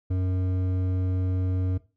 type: tone with hard clipping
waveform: sine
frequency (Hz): 92.5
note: F#2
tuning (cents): 0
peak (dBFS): -25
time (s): 0.1-1.78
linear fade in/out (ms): 10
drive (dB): 10
effects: noise-tail reverb RT60 0.3 s tail -17 dB re dry